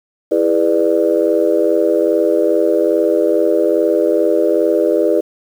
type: chord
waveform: sine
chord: E dominant seventh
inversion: none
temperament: just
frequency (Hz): 329.6 / 412 / 494.4 / 593.3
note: E4 / G#4 / B4 / D5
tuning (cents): 0 / -14 / +2 / +18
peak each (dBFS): -16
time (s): 0.31-5.21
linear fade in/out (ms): 10
effects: tanh soft clip ceiling -1 dBFS + 7-bit